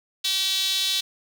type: tone with high-pass filter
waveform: sawtooth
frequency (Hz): 383.3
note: G4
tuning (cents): -39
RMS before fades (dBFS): -24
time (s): 0.24-1.01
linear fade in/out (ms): 10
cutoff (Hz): 3700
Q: 4.5
effects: 8-bit